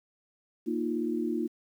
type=chord; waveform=sine; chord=Bb suspended fourth; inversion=none; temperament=just; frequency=233.1 / 310.8 / 349.6 Hz; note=Bb3 / Eb4 / F4; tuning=0 / -2 / +2 cents; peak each=-32 dBFS; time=0.66-1.48 s; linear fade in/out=20 ms; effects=10-bit